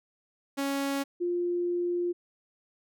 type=tone pair in turn; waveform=sawtooth / sine; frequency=277.2 / 350.7 Hz; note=C#4 / F4; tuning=0 / +7 cents; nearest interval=major third; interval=407 cents; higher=second; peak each=-24 / -26 dBFS; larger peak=first; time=0.57-1.04 / 1.2-2.13 s; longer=second; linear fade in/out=20 ms; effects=none